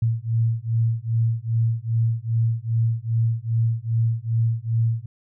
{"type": "beating tone pair", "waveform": "sine", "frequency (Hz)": [113.1, 115.6], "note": ["A2", "A#2"], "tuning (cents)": [48, -14], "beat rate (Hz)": 2.5, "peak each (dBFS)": [-22, -22], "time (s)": [0.02, 5.06], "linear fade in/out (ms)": 5, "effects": []}